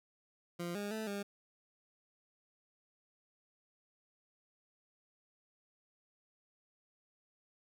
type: tone with pitch steps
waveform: 20% pulse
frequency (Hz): 173.1 / 204.2 / 219 / 201.5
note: F3 / G#3 / A3 / G3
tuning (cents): -15 / -29 / -8 / +48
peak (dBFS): -33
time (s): 0.59-1.23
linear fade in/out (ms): 10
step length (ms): 160
effects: none